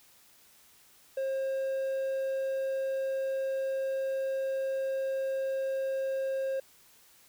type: tone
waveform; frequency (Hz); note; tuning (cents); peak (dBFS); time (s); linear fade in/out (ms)
triangle; 535; C5; +38; -27; 1.17-6.6; 5
effects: white hiss -60 dBFS RMS until 7.28 s